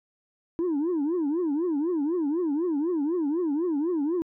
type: tone with vibrato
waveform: sine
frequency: 318.8 Hz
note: D#4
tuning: 42 cents sharp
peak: -21 dBFS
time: 0.59-4.22 s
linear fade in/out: 0 ms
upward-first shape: triangle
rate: 4 Hz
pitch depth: 270 cents each way
effects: tanh soft clip ceiling -22 dBFS